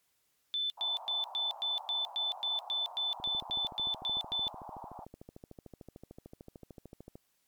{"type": "tone bursts", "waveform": "sine", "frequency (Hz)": 3518, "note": "A7", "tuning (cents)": -1, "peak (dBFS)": -30, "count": 15, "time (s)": [0.54, 4.48], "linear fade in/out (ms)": 0, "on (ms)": 160, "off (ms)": 110}
{"type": "band-pass noise", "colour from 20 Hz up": "white", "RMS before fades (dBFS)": -47, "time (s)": [0.77, 5.05], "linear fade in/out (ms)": 10, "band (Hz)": [700, 960], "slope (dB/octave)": 48}
{"type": "click train", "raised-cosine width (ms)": 2, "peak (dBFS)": -34, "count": 54, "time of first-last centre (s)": [3.2, 7.155], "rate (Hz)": 13.4}
{"effects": ["white hiss -75 dBFS RMS until 7.47 s", "MP3 96 kbps"]}